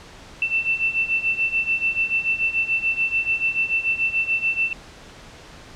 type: beating tone pair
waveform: sine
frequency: 2672 / 2678.9 Hz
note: E7 / E7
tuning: +23 / +27 cents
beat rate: 6.9 Hz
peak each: -24 / -21 dBFS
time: 0.42-4.73 s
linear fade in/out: 2 ms
effects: pink hiss -43 dBFS RMS until 5.75 s + low-pass 6000 Hz 12 dB/octave